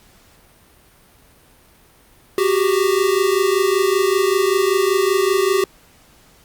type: tone pair together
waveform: square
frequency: 372.8 / 398 Hz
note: F#4 / G4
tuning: +13 / +26 cents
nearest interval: minor second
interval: 113 cents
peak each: -18 / -18 dBFS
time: 2.38-5.64 s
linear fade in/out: 2 ms
effects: pink hiss -51 dBFS RMS until 6.44 s + Opus 48 kbps